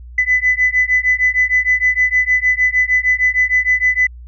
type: beating tone pair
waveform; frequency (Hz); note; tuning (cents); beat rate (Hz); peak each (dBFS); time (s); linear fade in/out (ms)
sine; 2000 / 2006.5; B6 / B6; +21 / +27; 6.5; -14; 0.18-4.07; 5
effects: tanh soft clip ceiling -4 dBFS + added 60 Hz sine -32 dBFS peak until 4.27 s